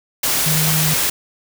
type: tone in noise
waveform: sine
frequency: 155.56 Hz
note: D#3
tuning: in tune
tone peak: -18 dBFS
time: 0.46-0.94 s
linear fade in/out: 5 ms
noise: white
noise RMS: -18 dBFS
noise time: 0.23-1.1 s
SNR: -3 dB
effects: none